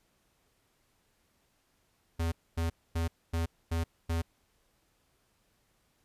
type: tone bursts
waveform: square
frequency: 83 Hz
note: E2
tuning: 12 cents sharp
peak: -29 dBFS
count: 6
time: 2.19-4.22 s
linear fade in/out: 10 ms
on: 130 ms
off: 250 ms
effects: pink hiss -72 dBFS RMS until 6.04 s + resampled to 32000 Hz